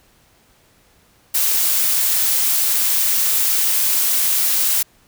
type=noise; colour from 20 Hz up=blue; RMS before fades=-17 dBFS; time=1.34-4.83 s; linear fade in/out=10 ms; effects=pink hiss -55 dBFS RMS until 5.07 s